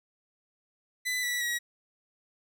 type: tone with pitch steps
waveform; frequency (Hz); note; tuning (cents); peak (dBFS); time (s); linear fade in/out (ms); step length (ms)
sawtooth; 2000 / 1955.4 / 1911.9; B6 / B6 / A#6; +21 / -18 / +43; -25; 1.05-1.59; 20; 180
effects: none